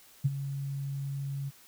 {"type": "tone with ADSR envelope", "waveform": "sine", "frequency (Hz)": 138.59, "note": "C#3", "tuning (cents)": 0, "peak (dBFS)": -20, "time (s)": [0.24, 1.51], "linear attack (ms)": 16, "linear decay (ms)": 32, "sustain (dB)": -12, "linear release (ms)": 31, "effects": ["white hiss -57 dBFS RMS until 1.67 s"]}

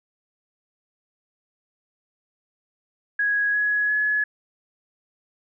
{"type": "tone with pitch steps", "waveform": "sine", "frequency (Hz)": [1661.2, 1679.5, 1698.1], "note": ["G#6", "G#6", "G#6"], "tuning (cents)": [0, 19, 38], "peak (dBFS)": -19, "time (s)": [3.19, 4.24], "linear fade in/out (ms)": 5, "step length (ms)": 350, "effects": []}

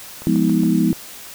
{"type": "click train", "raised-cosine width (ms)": 1, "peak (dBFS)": -22, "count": 4, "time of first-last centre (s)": [0.22, 0.634], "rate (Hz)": 7.24}
{"type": "chord", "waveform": "sine", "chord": "F half-diminished seventh", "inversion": "none", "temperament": "equal with one note detuned", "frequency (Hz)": [174.61, 207.7, 246.9, 318], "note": ["F3", "Ab3", "Cb4", "Eb4"], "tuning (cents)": [0, 0, 0, 38], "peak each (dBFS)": -19, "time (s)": [0.27, 0.93], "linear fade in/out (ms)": 0}
{"effects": ["white hiss -37 dBFS RMS until 1.34 s"]}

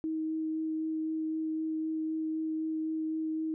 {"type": "tone with vibrato", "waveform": "sine", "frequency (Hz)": 316.4, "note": "D#4", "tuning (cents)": 29, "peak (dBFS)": -30, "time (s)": [0.04, 3.54], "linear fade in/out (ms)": 0, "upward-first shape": "sine", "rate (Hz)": 3.9, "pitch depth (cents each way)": 8, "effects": []}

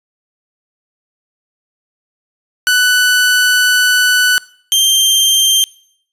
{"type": "tone pair in turn", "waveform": "sawtooth", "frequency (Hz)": [1491, 3159], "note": ["F#6", "G7"], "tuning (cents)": [13, 13], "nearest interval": "octave + minor second", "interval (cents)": 1300, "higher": "second", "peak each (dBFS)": -5, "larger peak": "neither", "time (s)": [[2.67, 4.38], [4.72, 5.64]], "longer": "first", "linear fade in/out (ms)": 0, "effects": ["noise-tail reverb RT60 0.6 s tail -22 dB re dry", "resampled to 32000 Hz"]}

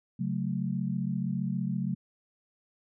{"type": "chord", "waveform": "sine", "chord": "F# minor", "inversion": "second", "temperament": "equal", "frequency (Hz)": [138.59, 185, 220], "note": ["C#3", "F#3", "A3"], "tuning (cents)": [0, 0, 0], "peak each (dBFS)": [-33, -31, -34], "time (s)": [0.19, 1.95], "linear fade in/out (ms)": 10, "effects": []}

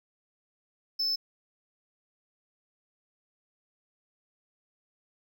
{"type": "tone", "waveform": "triangle", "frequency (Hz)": 5260, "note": "E8", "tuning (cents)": -5, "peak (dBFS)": -25, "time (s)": [0.99, 1.16], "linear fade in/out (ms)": 10, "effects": []}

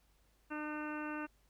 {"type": "harmonic tone", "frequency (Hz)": 302, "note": "D4", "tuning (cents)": 48, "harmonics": [1, 2, 3, 4, 5, 6, 7, 8, 9], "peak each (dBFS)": [-41, -49, -48, -48, -46, -54, -59, -58, -51], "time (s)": [0.5, 1.27], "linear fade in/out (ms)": 20, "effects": ["added 50 Hz sine -70 dBFS peak until 1.49 s", "pink hiss -74 dBFS RMS until 1.49 s"]}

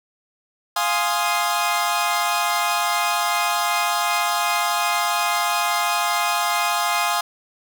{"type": "chord", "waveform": "sawtooth", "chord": "F minor seventh", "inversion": "none", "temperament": "equal", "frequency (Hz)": [698.5, 830.6, 1046.5, 1244.5], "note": ["F5", "Ab5", "C6", "Eb6"], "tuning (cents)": [0, 0, 0, 0], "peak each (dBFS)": -21, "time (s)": [0.76, 7.21], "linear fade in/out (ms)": 5, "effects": []}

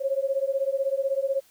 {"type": "beating tone pair", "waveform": "sine", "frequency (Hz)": [536, 552], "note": ["C5", "C#5"], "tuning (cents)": [42, -7], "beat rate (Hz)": 16, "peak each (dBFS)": -26, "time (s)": [0, 1.41], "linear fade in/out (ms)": 20, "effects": ["white hiss -59 dBFS RMS until 1.5 s"]}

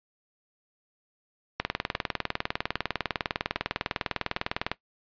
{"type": "two click trains", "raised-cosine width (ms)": 0.3, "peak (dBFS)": [-19, -10], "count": [4, 63], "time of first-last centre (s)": [[1.95, 4.369], [1.6, 4.716]], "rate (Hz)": [1.24, 19.9], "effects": ["noise-tail reverb RT60 0.1 s tail -17 dB re dry", "resampled to 11025 Hz"]}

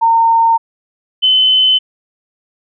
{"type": "tone pair in turn", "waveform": "sine", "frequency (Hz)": [914, 3041], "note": ["A#5", "F#7"], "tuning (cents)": [-34, 47], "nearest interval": "octave + major sixth", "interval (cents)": 2081, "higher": "second", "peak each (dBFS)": -7, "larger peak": "neither", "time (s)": [[0.01, 0.58], [1.22, 1.79]], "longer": "neither", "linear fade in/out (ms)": 20, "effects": []}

